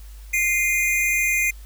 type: tone pair together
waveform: square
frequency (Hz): 2093 / 2446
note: C7 / D#7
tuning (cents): 0 / -30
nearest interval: minor third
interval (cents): 270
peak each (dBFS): -22 / -22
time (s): 0.33-1.51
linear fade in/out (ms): 10
effects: added 51 Hz sine -37 dBFS peak until 1.65 s + white hiss -52 dBFS RMS until 1.65 s